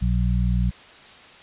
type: harmonic tone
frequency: 60.2 Hz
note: B1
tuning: 44 cents flat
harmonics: 1 / 2 / 3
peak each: -20 / -24 / -25 dBFS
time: 0.01-0.71 s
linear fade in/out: 20 ms
effects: white hiss -46 dBFS RMS until 1.42 s + resampled to 8000 Hz